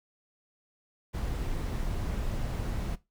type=noise; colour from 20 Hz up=brown; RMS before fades=-32 dBFS; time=1.13-2.96 s; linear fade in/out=20 ms; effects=noise-tail reverb RT60 0.2 s tail -17 dB re dry